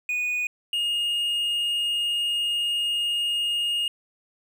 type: tone pair in turn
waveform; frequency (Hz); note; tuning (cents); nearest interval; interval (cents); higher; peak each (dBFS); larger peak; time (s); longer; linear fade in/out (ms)
triangle; 2475 / 2849; D#7 / F7; -10 / +34; major second; 244; second; -22 / -21; second; 0.09-0.47 / 0.73-3.88; second; 2
effects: none